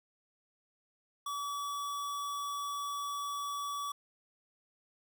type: tone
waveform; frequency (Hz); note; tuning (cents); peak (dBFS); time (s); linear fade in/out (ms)
square; 1143; D6; -47; -36; 1.26-3.92; 5
effects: 11-bit